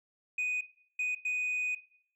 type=tone bursts at uneven times; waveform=sine; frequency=2489 Hz; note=D#7; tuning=in tune; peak=-27 dBFS; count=3; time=0.38-0.61 / 0.99-1.15 / 1.25-1.75 s; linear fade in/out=5 ms; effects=noise-tail reverb RT60 0.6 s tail -17 dB re dry + tanh soft clip ceiling -28 dBFS